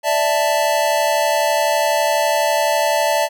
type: chord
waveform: square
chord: D suspended second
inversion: none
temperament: equal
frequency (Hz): 587.3 / 659.3 / 880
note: D5 / E5 / A5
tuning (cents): 0 / 0 / 0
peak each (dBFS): -20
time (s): 0.03-3.29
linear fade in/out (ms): 50
effects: none